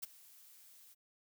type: noise with ADSR envelope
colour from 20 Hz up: blue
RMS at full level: -40 dBFS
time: 0.02-0.95 s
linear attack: 14 ms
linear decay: 18 ms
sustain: -20 dB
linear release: 28 ms
effects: none